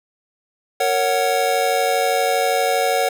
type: chord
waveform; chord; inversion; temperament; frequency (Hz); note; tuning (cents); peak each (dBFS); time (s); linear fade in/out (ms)
square; F# major; first; just; 462.5 / 555 / 740; A#4 / C#5 / F#5; -14 / +2 / 0; -23 / -22 / -20; 0.8-3.09; 5
effects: none